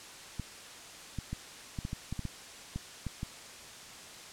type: clicks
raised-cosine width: 5 ms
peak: -23 dBFS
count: 12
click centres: 0.397 / 1.187 / 1.33 / 1.788 / 1.851 / 1.931 / 2.126 / 2.193 / 2.253 / 2.76 / 3.067 / 3.231 s
effects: white hiss -48 dBFS RMS until 4.32 s + low-pass 8000 Hz 12 dB/octave